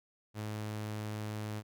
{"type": "tone", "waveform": "sawtooth", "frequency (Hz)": 106.6, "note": "G#2", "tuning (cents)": 46, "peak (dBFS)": -33, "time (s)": [0.34, 1.63], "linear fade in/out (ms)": 50, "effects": []}